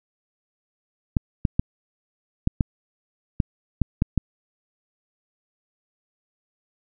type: clicks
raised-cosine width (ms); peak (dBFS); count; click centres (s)
5; -6; 9; 1.168 / 1.452 / 1.595 / 2.474 / 2.608 / 3.402 / 3.817 / 4.021 / 4.177
effects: none